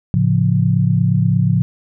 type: chord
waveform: sine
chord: A augmented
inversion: none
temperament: equal with one note detuned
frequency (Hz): 110 / 138.59 / 175.22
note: A2 / C#3 / E#3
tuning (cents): 0 / 0 / +6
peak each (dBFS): -16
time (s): 0.14-1.62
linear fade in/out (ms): 0
effects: none